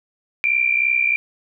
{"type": "tone pair together", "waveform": "sine", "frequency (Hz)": [2323, 2386], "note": ["D7", "D7"], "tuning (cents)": [-20, 27], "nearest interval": "unison", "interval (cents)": 47, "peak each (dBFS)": [-20, -17], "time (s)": [0.44, 1.16], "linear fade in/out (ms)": 0, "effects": []}